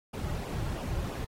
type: noise with flanger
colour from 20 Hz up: brown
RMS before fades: -34 dBFS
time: 0.13-1.25 s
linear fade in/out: 10 ms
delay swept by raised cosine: 0.48 to 4.48 ms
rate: 3 Hz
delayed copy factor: -0.75
effects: AAC 48 kbps